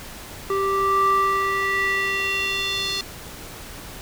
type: tone with band-pass filter sweep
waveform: square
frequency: 391.1 Hz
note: G4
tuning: 4 cents flat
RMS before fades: -22 dBFS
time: 0.5-3.01 s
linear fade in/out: 2 ms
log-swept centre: 800 to 4200 Hz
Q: 3.4
effects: pink hiss -38 dBFS RMS until 4.01 s